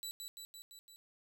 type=tone with echo; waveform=20% pulse; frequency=3951 Hz; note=B7; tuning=in tune; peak=-35 dBFS; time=0.03-0.11 s; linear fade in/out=0 ms; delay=170 ms; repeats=5; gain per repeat=-3 dB; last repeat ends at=0.96 s; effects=none